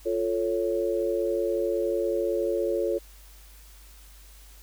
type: chord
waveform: sine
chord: F augmented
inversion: none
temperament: equal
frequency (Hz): 349.2 / 440 / 554.4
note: F4 / A4 / C#5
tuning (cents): 0 / 0 / 0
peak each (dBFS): -28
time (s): 0.05-2.99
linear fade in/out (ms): 20
effects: added 50 Hz sine -48 dBFS peak until 4.62 s + white hiss -54 dBFS RMS until 4.62 s